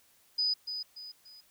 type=tone with echo; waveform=sine; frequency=4978 Hz; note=D#8; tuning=in tune; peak=-26 dBFS; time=0.38-0.54 s; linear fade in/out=10 ms; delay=290 ms; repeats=3; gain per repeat=-8 dB; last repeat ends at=1.41 s; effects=white hiss -65 dBFS RMS until 1.5 s